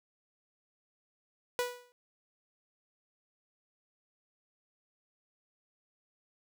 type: tone with exponential decay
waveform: sawtooth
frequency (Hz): 490.5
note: B4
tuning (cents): -12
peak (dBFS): -23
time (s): 1.59-1.92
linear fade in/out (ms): 0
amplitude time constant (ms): 70
effects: none